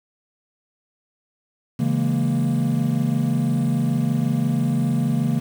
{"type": "chord", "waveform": "triangle", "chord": "A# half-diminished seventh", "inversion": "first", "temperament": "equal", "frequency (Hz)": [138.59, 164.81, 207.7, 233.1], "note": ["C#3", "E3", "G#3", "A#3"], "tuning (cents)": [0, 0, 0, 0], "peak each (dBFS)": [-20, -22, -25, -20], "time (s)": [1.79, 5.4], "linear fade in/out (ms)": 10, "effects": ["tanh soft clip ceiling -8 dBFS", "7-bit"]}